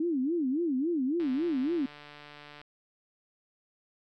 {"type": "tone with vibrato", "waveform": "sine", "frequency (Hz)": 297.7, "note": "D4", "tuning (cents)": 24, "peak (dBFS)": -26, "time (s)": [0, 1.86], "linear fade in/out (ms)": 5, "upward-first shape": "sine", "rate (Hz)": 3.6, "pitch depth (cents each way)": 280}
{"type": "click train", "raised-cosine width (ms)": 0.3, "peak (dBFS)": -32, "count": 209, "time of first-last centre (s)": [1.2, 2.615], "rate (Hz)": 147}
{"effects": []}